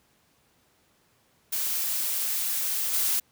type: noise with level steps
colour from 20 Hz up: blue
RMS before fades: -28 / -25 dBFS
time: 1.52-3.2 s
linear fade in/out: 10 ms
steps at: 2.93 s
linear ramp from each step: 10 ms
effects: pink hiss -65 dBFS RMS until 3.31 s + high-pass 80 Hz 12 dB/octave